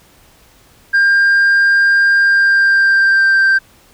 sine tone with pitch glide, 1600 to 1569.8 Hz, G6 to G6, +35 to +2 cents, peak -5 dBFS, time 0.93-3.59 s, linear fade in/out 20 ms, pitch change -33 cents, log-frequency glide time 2.18-3.47 s, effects tanh soft clip ceiling -7 dBFS + pink hiss -48 dBFS RMS until 3.93 s

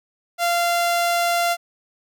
sawtooth tone, 691 Hz, F5, 19 cents flat, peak -14 dBFS, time 0.38-1.57 s, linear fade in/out 50 ms, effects none

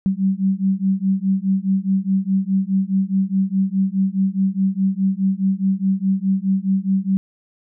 sine beating tone pair, 190 / 194.8 Hz, F#3 / G3, +46 / -11 cents, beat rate 4.8 Hz, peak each -19 dBFS, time 0.06-7.17 s, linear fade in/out 0 ms, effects none

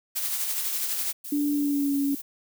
blue noise with tremolo, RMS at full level -27 dBFS, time 0.15-1.13 s, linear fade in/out 20 ms, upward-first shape sine, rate 12 Hz, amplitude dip 35%
violet noise, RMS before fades -37 dBFS, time 1.24-2.22 s, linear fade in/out 10 ms
sine tone with pitch glide, 290.4 to 279.5 Hz, D4 to C#4, -19 to +14 cents, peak -22 dBFS, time 1.32-2.15 s, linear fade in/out 5 ms, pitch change -67 cents, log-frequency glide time 1.54-1.96 s
effects none

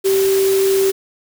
sine tone in noise, 387.4 Hz, G4, 20 cents flat, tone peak -12 dBFS, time 0.04-0.92 s, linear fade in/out 20 ms, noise white, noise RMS -25 dBFS, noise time 0.04-0.92 s, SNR +10 dB, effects none

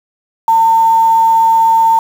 sine tone with quantisation, 904 Hz, A5, 47 cents sharp, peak -6 dBFS, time 0.48-1.99 s, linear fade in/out 2 ms, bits 5, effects none

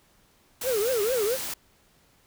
white noise, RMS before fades -33 dBFS, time 0.61-1.54 s, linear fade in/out 5 ms
triangle tone with vibrato, 460.5 Hz, A#4, 21 cents flat, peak -21 dBFS, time 0.63-1.38 s, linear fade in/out 50 ms, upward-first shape triangle, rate 4.5 Hz, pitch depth 280 cents each way
effects pink hiss -62 dBFS RMS until 2.26 s

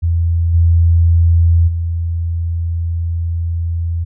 sine tone with level steps, 84.1 Hz, E2, 35 cents sharp, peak -11 / -7 / -15 dBFS, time 0.02-4.05 s, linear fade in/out 20 ms, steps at 0.53 / 1.67 s, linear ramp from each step 20 ms, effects none

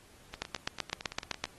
two click trains, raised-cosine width 0.2 ms, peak -14 / -23 dBFS, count 9 / 11, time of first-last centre 0.42-1.44 / 0.34-1.455 s, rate 7.84 / 8.97 Hz, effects pink hiss -59 dBFS RMS until 1.58 s + AAC 32 kbps

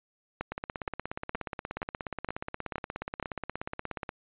two click trains, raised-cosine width 0.5 ms, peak -19 / -17 dBFS, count 61 / 7, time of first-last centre 0.52-4.091 / 0.41-3.227 s, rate 16.8 / 2.13 Hz, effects resampled to 8000 Hz

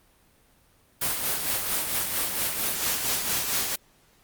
white noise with tremolo, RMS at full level -25 dBFS, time 1.01-3.76 s, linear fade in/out 10 ms, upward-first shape sine, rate 4.4 Hz, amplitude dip 45%, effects pink hiss -61 dBFS RMS until 4.23 s + Opus 32 kbps

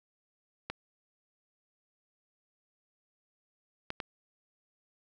clicks, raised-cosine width 0.3 ms, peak -19 dBFS, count 3, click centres 0.7 / 3.904 / 4.002 s, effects none

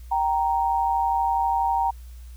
sine tone pair together, 779.7 / 932 Hz, G5 / A#5, -10 / -1 cents, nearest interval minor third, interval 309 cents, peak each -23 / -22 dBFS, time 0.11-1.91 s, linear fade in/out 10 ms, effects added 60 Hz sine -38 dBFS peak until 2.36 s + white hiss -57 dBFS RMS until 2.36 s

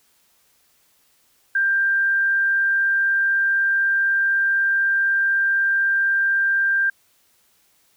sine tone, 1586 Hz, G6, 20 cents sharp, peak -16 dBFS, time 1.55-6.9 s, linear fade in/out 5 ms, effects white hiss -61 dBFS RMS until 7.96 s

